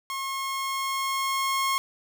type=tone with level ramp; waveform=sawtooth; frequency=1080 Hz; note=C#6; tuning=45 cents flat; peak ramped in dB=-26 to -19 dBFS; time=0.1-1.78 s; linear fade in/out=0 ms; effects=none